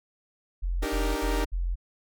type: tone bursts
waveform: sine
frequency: 43.65 Hz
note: F1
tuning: in tune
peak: -25 dBFS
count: 4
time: 0.62-1.757 s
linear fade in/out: 20 ms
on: 240 ms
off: 59 ms
type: chord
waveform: sawtooth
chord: Eb major seventh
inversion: third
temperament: equal with one note detuned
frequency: 290 / 311.1 / 392 / 466.2 Hz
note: D4 / Eb4 / G4 / Bb4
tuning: -22 / 0 / 0 / 0 cents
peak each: -30 dBFS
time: 0.82-1.45 s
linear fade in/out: 10 ms
effects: none